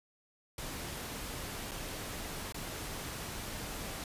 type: noise with dropouts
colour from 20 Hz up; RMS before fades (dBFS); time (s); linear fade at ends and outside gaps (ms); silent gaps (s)
pink; -41; 0.58-4.04; 2; 1.711-1.716 / 2.524-2.544
effects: resampled to 32000 Hz